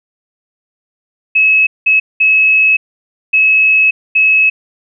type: tone bursts at uneven times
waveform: sine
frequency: 2578 Hz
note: E7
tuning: 39 cents flat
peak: -6 dBFS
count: 5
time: 1.35-1.67 / 1.86-2 / 2.2-2.77 / 3.33-3.91 / 4.15-4.5 s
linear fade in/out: 10 ms
effects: none